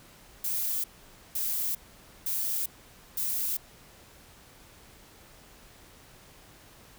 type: noise bursts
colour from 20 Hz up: violet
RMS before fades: -30 dBFS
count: 4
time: 0.44-3.57 s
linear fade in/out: 5 ms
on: 400 ms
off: 510 ms
effects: pink hiss -54 dBFS RMS until 6.98 s